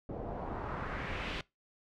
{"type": "noise with low-pass filter sweep", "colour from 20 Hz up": "pink", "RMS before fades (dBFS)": -39, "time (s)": [0.09, 1.41], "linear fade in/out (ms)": 2, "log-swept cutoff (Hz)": [520, 3300], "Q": 1.8, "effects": ["noise-tail reverb RT60 0.2 s tail -22 dB re dry"]}